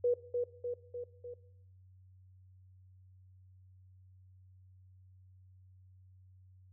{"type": "tone with echo", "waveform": "sine", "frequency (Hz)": 486.3, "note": "B4", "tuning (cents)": -27, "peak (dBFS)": -26, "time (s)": [0.04, 0.14], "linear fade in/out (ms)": 5, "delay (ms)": 300, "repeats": 4, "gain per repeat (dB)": -4, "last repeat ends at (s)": 1.34, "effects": ["noise-tail reverb RT60 0.7 s tail -17 dB re dry", "added 93 Hz sine -57 dBFS peak until 6.72 s"]}